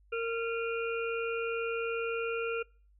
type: harmonic tone with a mistuned harmonic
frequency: 460.5 Hz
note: A#4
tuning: 21 cents flat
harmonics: 1 / 3 / 5 / 6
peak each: -32 / -37 / -41 / -42 dBFS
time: 0.12-2.63 s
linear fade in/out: 10 ms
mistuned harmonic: 5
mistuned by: +94 cents
effects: noise-tail reverb RT60 0.4 s tail -25 dB re dry + added 50 Hz sine -60 dBFS peak until 2.99 s